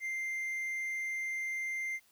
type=tone; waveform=triangle; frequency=2093 Hz; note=C7; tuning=in tune; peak=-32 dBFS; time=0-2 s; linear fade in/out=50 ms; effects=white hiss -67 dBFS RMS until 2.11 s

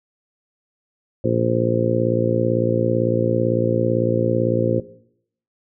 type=harmonic tone; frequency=57.9 Hz; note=A#1; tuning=11 cents flat; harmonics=2 / 3 / 4 / 5 / 6 / 7 / 8 / 9; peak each=-23 / -28 / -24 / -28 / -23 / -27 / -27 / -23 dBFS; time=1.24-4.8 s; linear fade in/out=5 ms; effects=noise-tail reverb RT60 0.7 s tail -17 dB re dry

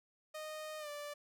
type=tone with pitch glide; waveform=sawtooth; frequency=618 to 585.7 Hz; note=D#5 to D5; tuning=-12 to -5 cents; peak=-39 dBFS; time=0.34-1.14 s; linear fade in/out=10 ms; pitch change=-93 cents; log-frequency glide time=0.79-0.89 s; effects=none

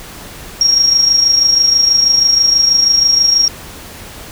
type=tone with amplitude modulation; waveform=sine; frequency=5588 Hz; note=F8; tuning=in tune; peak=-5 dBFS; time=0.61-3.48 s; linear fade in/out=2 ms; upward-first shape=sine; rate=26.2 Hz; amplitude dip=55%; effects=pink hiss -32 dBFS RMS until 4.31 s

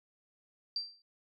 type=tone with exponential decay; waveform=sine; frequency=4699 Hz; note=D8; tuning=in tune; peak=-29 dBFS; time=0.76-1.02 s; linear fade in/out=2 ms; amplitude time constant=56 ms; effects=MP3 64 kbps

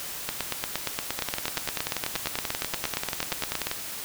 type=two click trains; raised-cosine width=0.2 ms; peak=-10 / -9 dBFS; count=27 / 30; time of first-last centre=1.19-3.714 / 0.29-3.67 s; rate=10.3 / 8.58 Hz; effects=white hiss -36 dBFS RMS until 4.04 s

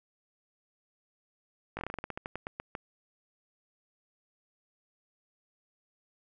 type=slowing click train; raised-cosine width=0.5 ms; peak=-21 dBFS; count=16; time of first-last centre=1.77-2.752 s; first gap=19 ms; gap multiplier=1.16; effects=none

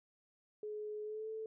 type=tone with pitch glide; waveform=sine; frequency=423.3 to 439.7 Hz; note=G#4 to A4; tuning=+33 to -1 cents; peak=-40 dBFS; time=0.63-1.46 s; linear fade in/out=2 ms; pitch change=+66 cents; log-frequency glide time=1.03-1.29 s; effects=none

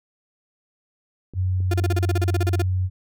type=clicks; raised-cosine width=3 ms; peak=-27 dBFS; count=4; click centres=1.337 / 1.604 / 1.819 / 1.935 s
type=tone; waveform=sine; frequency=92.5 Hz; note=F#2; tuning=in tune; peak=-19 dBFS; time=1.34-2.9 s; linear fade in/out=50 ms
type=tone bursts; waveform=35% pulse; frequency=349.2 Hz; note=F4; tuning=in tune; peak=-20 dBFS; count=15; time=1.71-2.621 s; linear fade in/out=5 ms; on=29 ms; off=34 ms
effects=none

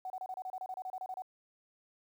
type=tone bursts; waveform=sine; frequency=747 Hz; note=F#5; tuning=16 cents sharp; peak=-37 dBFS; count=15; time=0.05-1.221 s; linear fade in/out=2 ms; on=51 ms; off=29 ms; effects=11-bit

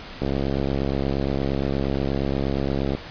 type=click train; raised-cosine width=2 ms; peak=-11 dBFS; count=188; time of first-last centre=0.22-2.95 s; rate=68.5 Hz; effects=pink hiss -38 dBFS RMS until 3.1 s + resampled to 11025 Hz

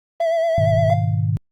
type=tone with vibrato; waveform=triangle; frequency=662 Hz; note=E5; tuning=7 cents sharp; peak=-14 dBFS; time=0.2-0.94 s; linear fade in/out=5 ms; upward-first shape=sine; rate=8.7 Hz; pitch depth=41 cents each way
type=chord; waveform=sine; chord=G# minor; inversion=none; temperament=equal; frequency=103.83 / 123.47 / 155.56 Hz; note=G#2 / B2 / D#3; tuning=0 / 0 / 0 cents; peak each=-19 / -23 / -22 dBFS; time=0.58-1.37 s; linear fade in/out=0 ms
type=tone with exponential decay; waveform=triangle; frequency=696 Hz; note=F5; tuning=6 cents flat; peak=-16 dBFS; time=0.9-1.31 s; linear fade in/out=1 ms; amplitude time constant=87 ms
effects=Opus 24 kbps

